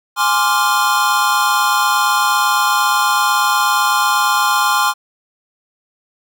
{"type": "chord", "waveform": "square", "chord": "D half-diminished seventh", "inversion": "second", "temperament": "equal", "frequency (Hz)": [830.6, 1046.5, 1174.7, 1396.9], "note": ["Ab5", "C6", "D6", "F6"], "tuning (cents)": [0, 0, 0, 0], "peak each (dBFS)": [-20, -17, -20, -19], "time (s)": [0.16, 4.94], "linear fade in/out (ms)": 50, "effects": []}